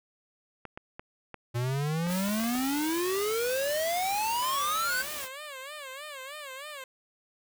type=clicks; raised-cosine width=0.5 ms; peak=-25 dBFS; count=10; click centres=0.653 / 0.775 / 0.995 / 1.343 / 2.069 / 2.102 / 2.285 / 2.402 / 2.439 / 2.553 s
type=exponential sweep; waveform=square; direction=up; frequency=117.2 to 1568 Hz; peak=-28 dBFS; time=1.54-5.03 s; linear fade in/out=20 ms
type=noise; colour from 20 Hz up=white; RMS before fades=-38 dBFS; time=2.07-5.29 s; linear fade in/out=50 ms
type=tone with vibrato; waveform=10% pulse; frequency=562 Hz; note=C#5; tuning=24 cents sharp; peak=-31 dBFS; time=4.42-6.84 s; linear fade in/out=2 ms; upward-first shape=sine; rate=3.2 Hz; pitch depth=140 cents each way
effects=none